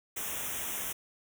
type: band-stop noise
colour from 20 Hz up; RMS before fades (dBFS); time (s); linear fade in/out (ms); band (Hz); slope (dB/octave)
white; -36; 0.16-0.93; 10; 3600 to 5600; 96
effects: none